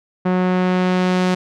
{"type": "tone with low-pass filter sweep", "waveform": "sawtooth", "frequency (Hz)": 182.9, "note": "F#3", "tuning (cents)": -20, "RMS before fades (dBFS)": -17, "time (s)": [0.25, 1.35], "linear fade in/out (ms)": 10, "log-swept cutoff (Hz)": [1600, 5900], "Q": 0.7, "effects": []}